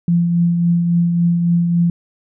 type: tone with tremolo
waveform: sine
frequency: 171.6 Hz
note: F3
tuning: 30 cents flat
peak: -10 dBFS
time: 0.08-1.9 s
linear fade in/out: 2 ms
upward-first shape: triangle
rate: 3.6 Hz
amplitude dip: 40%
effects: none